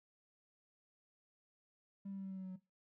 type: tone with pitch steps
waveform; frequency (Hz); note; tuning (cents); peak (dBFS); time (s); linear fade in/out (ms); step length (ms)
triangle; 197 / 195.3 / 193.62 / 191.95 / 190.29 / 188.65 / 187.02 / 185.41; G3 / G3 / G3 / G3 / F#3 / F#3 / F#3 / F#3; +9 / -6 / -21 / -36 / +49 / +34 / +19 / +4; -40; 2.05-2.562; 10; 64
effects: noise-tail reverb RT60 0.2 s tail -17 dB re dry + tanh soft clip ceiling -39 dBFS